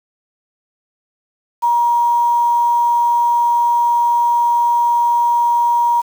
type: tone with quantisation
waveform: sine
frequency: 949 Hz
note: A#5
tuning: 31 cents sharp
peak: -11 dBFS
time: 1.62-6.02 s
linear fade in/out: 20 ms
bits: 6
effects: none